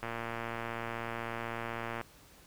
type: click train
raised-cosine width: 0.5 ms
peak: -22 dBFS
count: 231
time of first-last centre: 0.03-2.013 s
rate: 116 Hz
effects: pink hiss -58 dBFS RMS until 2.46 s